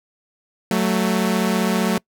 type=tone pair together; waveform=sawtooth; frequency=186.34 / 221.6 Hz; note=F#3 / A3; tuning=+13 / +13 cents; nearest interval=minor third; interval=300 cents; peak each=-16 dBFS; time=0.71-1.98 s; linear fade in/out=2 ms; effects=noise-tail reverb RT60 0.1 s tail -25 dB re dry